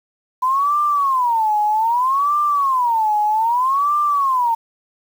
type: tone with vibrato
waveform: sine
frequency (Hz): 998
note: B5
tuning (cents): +18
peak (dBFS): -14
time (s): 0.42-4.55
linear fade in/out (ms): 10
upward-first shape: sine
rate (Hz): 0.63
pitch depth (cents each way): 300
effects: 7-bit

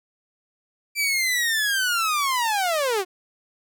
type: linear sweep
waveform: sawtooth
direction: down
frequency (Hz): 2349 to 351.2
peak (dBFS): -17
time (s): 0.95-3.05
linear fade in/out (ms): 50
effects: none

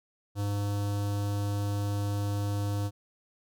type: tone with notch filter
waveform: square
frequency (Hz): 101.7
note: G#2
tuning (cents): -36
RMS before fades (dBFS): -30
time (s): 0.35-2.91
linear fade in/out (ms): 50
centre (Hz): 2100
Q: 1.1
effects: none

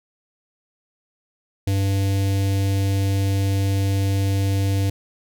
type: tone with notch filter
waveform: square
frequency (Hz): 98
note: G2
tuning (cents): 0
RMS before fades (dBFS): -20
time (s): 1.67-4.9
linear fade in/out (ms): 5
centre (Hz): 1200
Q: 0.69
effects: none

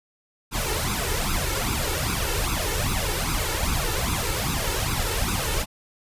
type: noise with flanger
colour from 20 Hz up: pink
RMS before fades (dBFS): -25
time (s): 0.51-5.66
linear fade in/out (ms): 50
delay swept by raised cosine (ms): 0.79 to 2.29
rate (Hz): 2.5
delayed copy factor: +0.85
effects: resampled to 32000 Hz

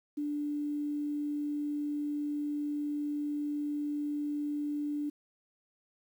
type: tone with quantisation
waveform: sine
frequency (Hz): 293.7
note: D4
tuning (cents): 0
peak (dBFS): -31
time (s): 0.17-5.1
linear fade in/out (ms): 10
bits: 10
effects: none

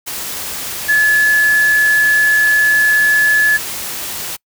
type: tone in noise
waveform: sine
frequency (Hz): 1715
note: A6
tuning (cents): -45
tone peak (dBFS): -8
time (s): 0.88-3.58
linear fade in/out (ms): 20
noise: white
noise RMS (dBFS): -24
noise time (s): 0.06-4.37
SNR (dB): +13
effects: noise-tail reverb RT60 0.1 s tail -26 dB re dry

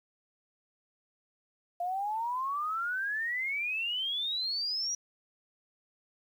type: exponential sweep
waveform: sine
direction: up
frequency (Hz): 691 to 5830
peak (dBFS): -30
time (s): 1.8-4.95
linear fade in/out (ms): 5
effects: 10-bit

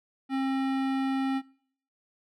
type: tone with hard clipping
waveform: sine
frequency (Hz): 267.7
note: C4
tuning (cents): +40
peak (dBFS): -28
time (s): 0.29-1.42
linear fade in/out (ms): 50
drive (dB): 18
effects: noise-tail reverb RT60 0.6 s tail -23 dB re dry

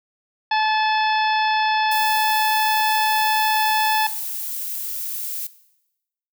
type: harmonic tone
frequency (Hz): 866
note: A5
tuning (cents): -28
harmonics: 1 / 2 / 3 / 4 / 5 / 6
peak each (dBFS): -18 / -24 / -28 / -30 / -32 / -34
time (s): 0.51-4.07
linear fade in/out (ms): 5
type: noise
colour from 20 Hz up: violet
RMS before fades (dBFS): -28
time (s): 1.91-5.47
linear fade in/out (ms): 5
effects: noise-tail reverb RT60 0.9 s tail -17 dB re dry

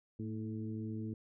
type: harmonic tone with a mistuned harmonic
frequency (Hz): 108.5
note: A2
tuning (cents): -24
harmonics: 1 / 2 / 3 / 4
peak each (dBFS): -41 / -41 / -45 / -52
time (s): 0.19-1.14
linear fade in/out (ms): 5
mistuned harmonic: 2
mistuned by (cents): +42
effects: none

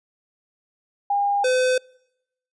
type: tone pair in turn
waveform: sine / square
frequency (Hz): 808 / 509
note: G#5 / C5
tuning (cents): -48 / -48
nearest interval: minor sixth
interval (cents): 800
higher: first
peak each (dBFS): -18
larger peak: neither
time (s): 1.1-1.44 / 1.44-1.78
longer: neither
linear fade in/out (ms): 5
effects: noise-tail reverb RT60 0.8 s tail -26 dB re dry + resampled to 22050 Hz

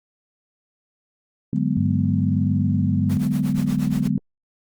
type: chord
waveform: sine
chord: G# half-diminished seventh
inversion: second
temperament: equal with one note detuned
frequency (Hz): 146.83 / 186.39 / 207.7 / 246.9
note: D3 / F#3 / G#3 / B3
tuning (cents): 0 / +13 / 0 / 0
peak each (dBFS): -24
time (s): 1.53-4.18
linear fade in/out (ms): 2
type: tone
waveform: sine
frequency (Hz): 99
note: G2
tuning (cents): +18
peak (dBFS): -22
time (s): 1.77-3.17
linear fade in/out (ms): 0
type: noise with tremolo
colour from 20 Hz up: pink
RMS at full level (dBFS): -35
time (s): 3.09-4.08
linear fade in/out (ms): 10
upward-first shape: triangle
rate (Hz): 8.4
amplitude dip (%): 100
effects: Opus 32 kbps

